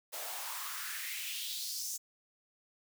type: noise with high-pass filter sweep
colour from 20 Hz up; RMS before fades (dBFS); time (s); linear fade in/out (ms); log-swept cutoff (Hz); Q
white; -40; 0.12-1.98; 20; 560 to 6700; 3.3
effects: none